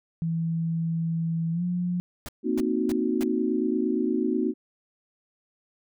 sine tone with pitch glide, 164.81 to 177.66 Hz, E3 to F3, 0 to +30 cents, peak -24 dBFS, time 0.22-2 s, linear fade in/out 0 ms, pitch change +130 cents, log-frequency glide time 1.52-1.63 s
pink noise bursts, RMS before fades -37 dBFS, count 4, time 2.26-3.234 s, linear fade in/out 0 ms, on 26 ms, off 290 ms
sine chord, C half-diminished seventh, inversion third, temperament equal, 233.1 / 261.6 / 311.1 / 370 Hz, Bb3 / C4 / Eb4 / Gb4, 0 / 0 / 0 / 0 cents, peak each -28 dBFS, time 2.43-4.54 s, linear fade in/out 50 ms
effects none

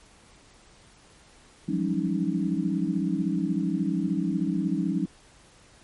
sine tone cluster, 171.7 / 184.8 / 201.2 / 277.4 / 313.2 Hz, F3 / F#3 / G3 / C#4 / D#4, -29 / -2 / +45 / +1 / +11 cents, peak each -30 dBFS, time 1.68-5.06 s, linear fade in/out 10 ms, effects pink hiss -55 dBFS RMS until 5.83 s + MP3 48 kbps

